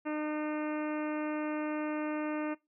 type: harmonic tone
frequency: 303.7 Hz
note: D#4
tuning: 42 cents flat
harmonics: 1 / 2 / 3 / 4 / 5 / 6 / 7 / 8 / 9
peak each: -33 / -39 / -43 / -45 / -47 / -49 / -50 / -51 / -52 dBFS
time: 0.05-2.55 s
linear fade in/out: 20 ms
effects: noise-tail reverb RT60 0.2 s tail -20 dB re dry